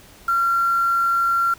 sine tone with quantisation, 1372 Hz, F6, 31 cents flat, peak -16 dBFS, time 0.28-1.54 s, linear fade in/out 5 ms, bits 6, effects pink hiss -47 dBFS RMS until 1.58 s

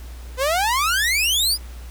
sawtooth exponential sweep, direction up, 493.9 to 5110 Hz, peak -14 dBFS, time 0.37-1.58 s, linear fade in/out 50 ms, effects added 60 Hz sine -33 dBFS peak until 1.9 s + pink hiss -46 dBFS RMS until 1.9 s

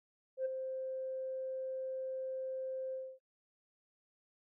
sine tone with ADSR envelope, 523.3 Hz, C5, in tune, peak -29 dBFS, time 0.37-3.19 s, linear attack 84 ms, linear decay 13 ms, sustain -8 dB, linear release 260 ms, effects noise-tail reverb RT60 0.1 s tail -22 dB re dry + tanh soft clip ceiling -29 dBFS

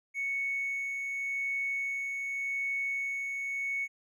triangle tone with tremolo, 2217 Hz, C#7, in tune, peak -26 dBFS, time 0.14-3.88 s, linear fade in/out 50 ms, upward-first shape sine, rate 0.86 Hz, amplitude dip 40%, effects tanh soft clip ceiling -27 dBFS

